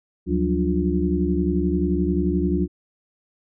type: tone cluster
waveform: sine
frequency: 73.6 / 176.9 / 188.3 / 293.2 / 352.9 Hz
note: D2 / F3 / F#3 / D4 / F4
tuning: +4 / +23 / +31 / -3 / +18 cents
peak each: -25 dBFS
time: 0.26-2.68 s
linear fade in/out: 50 ms
effects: none